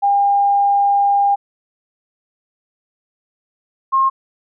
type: tone pair in turn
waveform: sine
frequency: 804 / 1070.3 Hz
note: G5 / C6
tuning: +44 / +39 cents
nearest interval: perfect fourth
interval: 495 cents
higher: second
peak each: -11 dBFS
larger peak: neither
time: 0.02-1.36 / 3.92-4.1 s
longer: first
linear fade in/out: 20 ms
effects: none